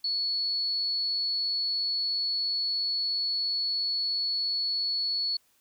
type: tone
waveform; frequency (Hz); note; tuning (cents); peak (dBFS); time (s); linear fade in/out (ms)
sine; 4403; C#8; -13; -26; 0.04-5.37; 5
effects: white hiss -67 dBFS RMS until 5.6 s